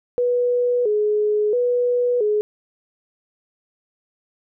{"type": "tone with vibrato", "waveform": "sine", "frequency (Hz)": 453.9, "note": "A#4", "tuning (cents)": -46, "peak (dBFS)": -16, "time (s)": [0.18, 2.41], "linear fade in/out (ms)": 0, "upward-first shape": "square", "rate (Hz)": 0.74, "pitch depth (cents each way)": 130, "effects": []}